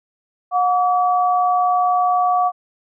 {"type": "tone pair together", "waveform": "sine", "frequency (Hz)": [724, 1143.9], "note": ["F#5", "D6"], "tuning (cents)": [-38, -46], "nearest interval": "minor sixth", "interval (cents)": 792, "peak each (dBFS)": [-15, -19], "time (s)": [0.51, 2.52], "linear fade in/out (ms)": 50, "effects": []}